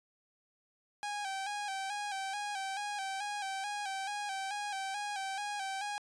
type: tone with vibrato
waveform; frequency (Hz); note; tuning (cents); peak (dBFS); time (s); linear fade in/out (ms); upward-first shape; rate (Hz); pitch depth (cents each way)
sawtooth; 799; G5; +33; -32; 1.03-5.98; 0; square; 2.3; 54
effects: resampled to 22050 Hz